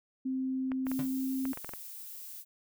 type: tone with pitch glide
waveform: sine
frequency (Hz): 261.6 to 264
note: C4 to C4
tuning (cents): 0 to +16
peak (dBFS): -30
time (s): 0.25-1.53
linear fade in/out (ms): 10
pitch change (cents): +16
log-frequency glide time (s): 1.03-1.25
type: clicks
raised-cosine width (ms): 0.5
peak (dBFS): -26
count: 9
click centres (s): 0.718 / 0.868 / 0.916 / 1.454 / 1.533 / 1.574 / 1.646 / 1.692 / 1.736
type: noise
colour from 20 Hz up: violet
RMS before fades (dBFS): -45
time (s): 0.85-2.45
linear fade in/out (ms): 50
type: tone with exponential decay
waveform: 35% pulse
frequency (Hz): 146.83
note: D3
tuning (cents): 0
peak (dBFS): -30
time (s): 0.99-1.11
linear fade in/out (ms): 2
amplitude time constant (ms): 26
effects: none